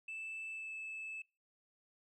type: tone with pitch glide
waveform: sine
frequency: 2637 to 2617 Hz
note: E7 to E7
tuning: 0 to -13 cents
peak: -40 dBFS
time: 0.08-1.22 s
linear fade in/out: 5 ms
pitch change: -13 cents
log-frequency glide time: 0.51-0.74 s
effects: noise-tail reverb RT60 0.3 s tail -22 dB re dry + tanh soft clip ceiling -40 dBFS

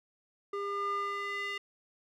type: tone with band-pass filter sweep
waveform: square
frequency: 402.3 Hz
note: G4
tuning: 45 cents sharp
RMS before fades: -35 dBFS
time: 0.53-1.58 s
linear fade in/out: 5 ms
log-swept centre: 810 to 2400 Hz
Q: 2.9
effects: none

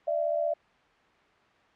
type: tone pair together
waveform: sine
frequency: 594.3 / 670 Hz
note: D5 / E5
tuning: +20 / +28 cents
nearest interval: major second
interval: 208 cents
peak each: -28 dBFS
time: 0.07-0.54 s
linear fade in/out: 10 ms
effects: white hiss -61 dBFS RMS until 1.75 s + low-pass 2000 Hz 12 dB/octave

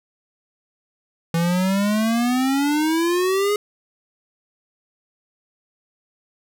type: exponential sweep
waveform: square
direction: up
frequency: 164.8 to 420 Hz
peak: -18 dBFS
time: 1.34-3.56 s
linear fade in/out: 2 ms
effects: none

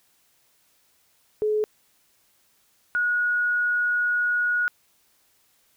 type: tone pair in turn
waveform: sine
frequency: 426.2 / 1452.7 Hz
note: G#4 / F#6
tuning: +45 / -32 cents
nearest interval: octave + major sixth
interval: 2123 cents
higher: second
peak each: -20 dBFS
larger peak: neither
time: 1.42-1.64 / 2.95-4.68 s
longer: second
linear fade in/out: 0 ms
effects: white hiss -64 dBFS RMS until 5.76 s

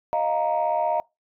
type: chord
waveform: sine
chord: Eb suspended second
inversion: none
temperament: equal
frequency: 622.3 / 698.5 / 932.3 Hz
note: Eb5 / F5 / Bb5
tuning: 0 / 0 / 0 cents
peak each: -24 dBFS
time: 0.13-1 s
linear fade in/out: 0 ms
effects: noise-tail reverb RT60 0.2 s tail -23 dB re dry + tanh soft clip ceiling -14 dBFS

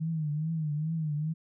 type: tone with vibrato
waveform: sine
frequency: 155.56 Hz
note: D#3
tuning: in tune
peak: -28 dBFS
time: 0-1.34 s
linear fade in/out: 20 ms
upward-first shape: triangle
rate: 2.4 Hz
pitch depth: 110 cents each way
effects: none

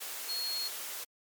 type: tone in noise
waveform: sine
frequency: 4300 Hz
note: C8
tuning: 47 cents sharp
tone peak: -33 dBFS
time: 0.28-0.69 s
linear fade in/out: 20 ms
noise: white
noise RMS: -40 dBFS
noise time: 0-1.05 s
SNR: +4 dB
effects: high-pass 400 Hz 12 dB/octave + MP3 96 kbps

